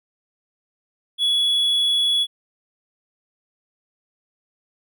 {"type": "tone", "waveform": "triangle", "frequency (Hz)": 3383, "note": "G#7", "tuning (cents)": 31, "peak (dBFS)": -15, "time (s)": [1.18, 2.27], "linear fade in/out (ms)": 50, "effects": []}